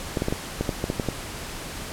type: clicks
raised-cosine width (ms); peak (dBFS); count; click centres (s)
2; -10; 10; 0.172 / 0.221 / 0.284 / 0.325 / 0.61 / 0.692 / 0.841 / 0.901 / 0.998 / 1.087
effects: pink hiss -35 dBFS RMS until 1.92 s + low-pass 12000 Hz 12 dB/octave